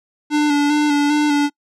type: tone with vibrato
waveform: square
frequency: 293.7 Hz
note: D4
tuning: in tune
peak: -14 dBFS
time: 0.3-1.5 s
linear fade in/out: 50 ms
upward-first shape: square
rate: 2.5 Hz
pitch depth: 25 cents each way
effects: noise-tail reverb RT60 0.1 s tail -26 dB re dry + low-pass 7000 Hz 12 dB/octave